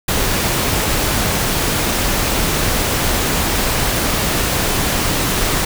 pink noise, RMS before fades -17 dBFS, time 0.08-5.65 s, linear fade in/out 5 ms, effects none

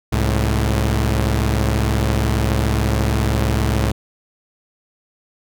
sawtooth tone pair together, 67.34 / 108.2 Hz, C#2 / A2, -50 / -29 cents, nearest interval minor sixth, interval 821 cents, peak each -14 / -15 dBFS, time 0.12-3.92 s, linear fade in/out 10 ms, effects none

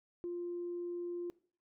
sine tone, 349.2 Hz, F4, in tune, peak -36 dBFS, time 0.24-1.3 s, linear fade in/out 0 ms, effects noise-tail reverb RT60 0.5 s tail -21 dB re dry + tanh soft clip ceiling -32 dBFS

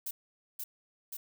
violet noise with echo, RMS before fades -37 dBFS, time 0.06-0.11 s, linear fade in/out 5 ms, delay 530 ms, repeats 2, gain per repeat -2 dB, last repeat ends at 1.17 s, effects none

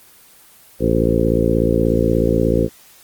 harmonic tone with a mistuned harmonic, 56.6 Hz, A1, 50 cents sharp, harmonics 1 / 2 / 3 / 4 / 5 / 6 / 7 / 8 / 9, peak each -22 / -22 / -22 / -22 / -22 / -22 / -22 / -22 / -22 dBFS, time 0.79-2.69 s, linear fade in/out 50 ms, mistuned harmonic 9, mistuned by +25 cents, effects white hiss -47 dBFS RMS until 3.03 s + Opus 24 kbps

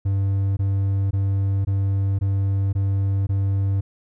triangle tone bursts, 98 Hz, G2, in tune, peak -16 dBFS, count 7, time 0.05-3.81 s, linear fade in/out 10 ms, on 520 ms, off 20 ms, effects none

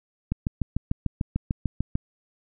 click train, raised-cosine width 5 ms, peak -12 dBFS, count 12, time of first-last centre 0.32-1.954 s, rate 6.73 Hz, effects none

